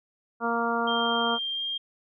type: harmonic tone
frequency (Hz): 233.1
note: A#3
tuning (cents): 0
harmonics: 1 / 2 / 3 / 4 / 5 / 6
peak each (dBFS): -31 / -31 / -31 / -31 / -31 / -31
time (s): 0.4-1.39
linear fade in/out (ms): 50
type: tone with pitch glide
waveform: sine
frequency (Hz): 3185 to 3207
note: G7 to G7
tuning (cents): +27 to +39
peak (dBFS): -28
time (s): 0.87-1.78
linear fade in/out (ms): 10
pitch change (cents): +12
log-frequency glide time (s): 1.54-1.6
effects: none